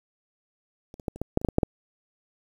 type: clicks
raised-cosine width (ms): 2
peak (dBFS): -30 / -28 / -14 / -27 / -15 / -6 / -27 / -10 / -12 / -6 / -8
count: 11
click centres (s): 0.941 / 0.998 / 1.082 / 1.16 / 1.216 / 1.374 / 1.415 / 1.448 / 1.487 / 1.584 / 1.632
effects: 8-bit